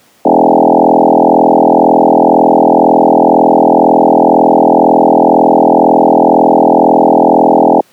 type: tone with frequency modulation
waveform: sine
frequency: 542 Hz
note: C#5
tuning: 39 cents flat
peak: -3 dBFS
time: 0.25-7.81 s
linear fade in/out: 5 ms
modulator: 42 Hz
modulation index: 7.7
effects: pink hiss -47 dBFS RMS until 7.92 s + high-pass 200 Hz 12 dB/octave